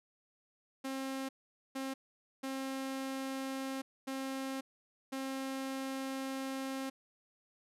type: tone bursts at uneven times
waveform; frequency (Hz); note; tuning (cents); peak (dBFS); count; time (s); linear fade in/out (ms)
sawtooth; 267.3; C4; +37; -33; 5; 0.84-1.29 / 1.75-1.94 / 2.43-3.82 / 4.07-4.61 / 5.12-6.9; 10
effects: resampled to 32000 Hz